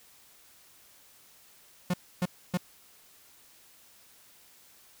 45% pulse tone bursts, 179.3 Hz, F3, 46 cents sharp, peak -25 dBFS, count 3, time 1.9-2.574 s, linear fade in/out 5 ms, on 38 ms, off 280 ms, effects white hiss -58 dBFS RMS until 5 s

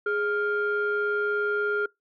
sine tone pair together, 415.3 / 1401.3 Hz, G#4 / F6, 0 / +5 cents, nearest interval octave + major sixth, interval 2105 cents, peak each -25 dBFS, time 0.06-1.86 s, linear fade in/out 5 ms, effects noise-tail reverb RT60 0.2 s tail -26 dB re dry + tanh soft clip ceiling -18 dBFS

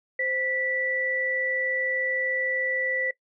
sine tone pair together, 520 / 1963.3 Hz, C5 / B6, -11 / -11 cents, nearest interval octave + major seventh, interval 2300 cents, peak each -31 / -25 dBFS, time 0.19-3.11 s, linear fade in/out 5 ms, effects noise-tail reverb RT60 0.1 s tail -19 dB re dry

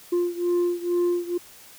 sine beating tone pair, 349.8 / 352 Hz, F4 / F4, +3 / +14 cents, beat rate 2.2 Hz, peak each -21 / -23 dBFS, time 0.12-1.38 s, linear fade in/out 10 ms, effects tanh soft clip ceiling -18 dBFS + white hiss -48 dBFS RMS until 1.78 s

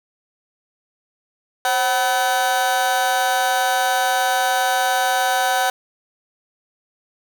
30% pulse tone with amplitude modulation, 757 Hz, F#5, 39 cents sharp, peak -10 dBFS, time 1.65-5.7 s, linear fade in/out 2 ms, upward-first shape sine, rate 227 Hz, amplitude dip 85%, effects none

